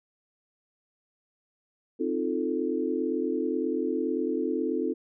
sine chord, F dominant seventh, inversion second, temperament equal, 261.6 / 311.1 / 349.2 / 440 Hz, C4 / Eb4 / F4 / A4, 0 / 0 / 0 / 0 cents, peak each -31 dBFS, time 1.99-4.94 s, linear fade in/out 20 ms, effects none

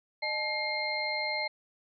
sine tone cluster, 610 / 863 / 2124 / 4176 Hz, D#5 / A5 / C7 / C8, -34 / -34 / +25 / -4 cents, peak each -37 / -37 / -32 / -36 dBFS, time 0.22-1.48 s, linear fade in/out 10 ms, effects none

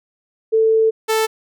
sine / sawtooth tone pair in turn, 443.8 / 440.5 Hz, A4 / A4, +15 / +2 cents, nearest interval unison, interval 13 cents, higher first, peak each -11 dBFS, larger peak neither, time 0.52-0.91 / 1.08-1.27 s, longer first, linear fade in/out 20 ms, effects none

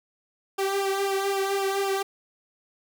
sawtooth tone with flanger, 392.2 Hz, G4, 1 cent sharp, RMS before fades -26 dBFS, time 0.58-2.03 s, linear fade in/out 10 ms, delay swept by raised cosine 0.48 to 2.18 ms, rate 3.9 Hz, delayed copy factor -0.95, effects none

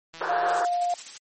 click train, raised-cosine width 0.2 ms, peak -25 dBFS, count 76, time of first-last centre 0.14-0.597 s, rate 164 Hz
white band-pass noise, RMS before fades -29 dBFS, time 0.21-0.65 s, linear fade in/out 0 ms, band 350 to 1700 Hz, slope 96 dB/octave
sine tone, 705 Hz, F5, 16 cents sharp, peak -22 dBFS, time 0.29-0.94 s, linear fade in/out 2 ms
blue noise with tremolo, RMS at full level -34 dBFS, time 0.48-1.18 s, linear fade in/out 10 ms, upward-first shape square, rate 12 Hz, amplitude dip 45%
effects MP3 32 kbps

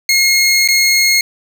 20% pulse tone with dropouts, 2154 Hz, C7, 50 cents sharp, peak -4 dBFS, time 0.09-1.21 s, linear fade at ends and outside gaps 2 ms, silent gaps 0.677-0.686 s, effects none

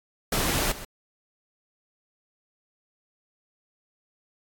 pink noise with echo, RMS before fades -25 dBFS, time 0.32-0.72 s, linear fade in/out 5 ms, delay 130 ms, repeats 1, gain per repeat -15 dB, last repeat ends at 0.85 s, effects AAC 64 kbps

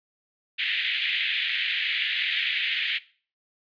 white band-pass noise, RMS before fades -27 dBFS, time 0.58-2.99 s, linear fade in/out 20 ms, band 1800 to 3500 Hz, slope 48 dB/octave, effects noise-tail reverb RT60 0.4 s tail -18 dB re dry + resampled to 11025 Hz

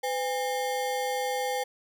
square ring-modulated tone, 659.3 Hz, E5, in tune, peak -25 dBFS, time 0.03-1.64 s, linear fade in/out 10 ms, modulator 153 Hz, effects none

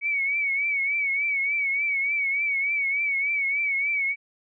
sine tone with vibrato, 2254 Hz, C#7, 28 cents sharp, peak -22 dBFS, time 0.01-4.16 s, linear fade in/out 50 ms, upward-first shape triangle, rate 3.4 Hz, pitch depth 80 cents each way, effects none

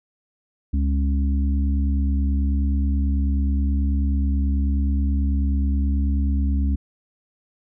harmonic tone, 69.3 Hz, C#2, in tune, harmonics 1 / 3 / 4, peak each -18 / -28 / -30 dBFS, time 0.73-6.76 s, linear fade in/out 10 ms, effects none

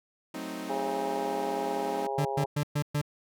sawtooth chord, F# diminished seventh, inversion none, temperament equal with one note detuned, 185 / 220 / 261.6 / 312 Hz, F#3 / A3 / C4 / Eb4, 0 / 0 / 0 / +5 cents, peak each -39 / -39 / -36 / -35 dBFS, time 0.34-2.07 s, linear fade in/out 5 ms
harmonic tone, 136.3 Hz, C#3, 29 cents flat, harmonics 3 / 4 / 5 / 6 / 7, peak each -34 / -37 / -38 / -33 / -41 dBFS, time 0.69-2.46 s, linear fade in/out 10 ms
40% pulse tone bursts, 146.83 Hz, D3, in tune, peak -25 dBFS, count 5, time 2.18-3.015 s, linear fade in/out 5 ms, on 71 ms, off 120 ms
effects none

